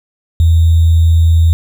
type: tone with sample-and-hold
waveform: sine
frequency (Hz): 82.5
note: E2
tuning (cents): +2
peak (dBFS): -5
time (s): 0.4-1.53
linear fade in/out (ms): 0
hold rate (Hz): 3675
effects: none